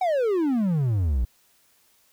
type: exponential sweep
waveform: triangle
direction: down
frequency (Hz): 770 to 55.7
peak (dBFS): -18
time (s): 0.01-1.25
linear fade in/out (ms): 5
effects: white hiss -62 dBFS RMS until 2.12 s